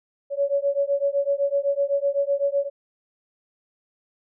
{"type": "beating tone pair", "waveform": "sine", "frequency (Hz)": [558, 565.9], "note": ["C#5", "C#5"], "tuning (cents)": [11, 36], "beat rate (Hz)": 7.9, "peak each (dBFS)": -23, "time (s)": [0.3, 2.7], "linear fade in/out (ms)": 50, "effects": []}